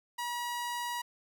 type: tone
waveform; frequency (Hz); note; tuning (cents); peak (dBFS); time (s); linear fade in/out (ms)
sawtooth; 962; B5; -46; -30; 0.18-1.02; 10
effects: none